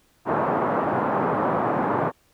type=band-pass noise; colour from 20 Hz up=white; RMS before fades=-23 dBFS; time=0.25-2.12 s; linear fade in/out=50 ms; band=130 to 1100 Hz; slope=24 dB/octave; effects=pink hiss -62 dBFS RMS until 2.33 s